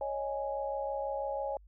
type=chord; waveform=sine; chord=C# suspended second; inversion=none; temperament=equal with one note detuned; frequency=554.4 / 620.5 / 830.6 Hz; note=C#5 / D#5 / G#5; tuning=0 / -5 / 0 cents; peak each=-35 / -39 / -37 dBFS; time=0.01-1.57 s; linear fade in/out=2 ms; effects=added 50 Hz sine -54 dBFS peak until 1.67 s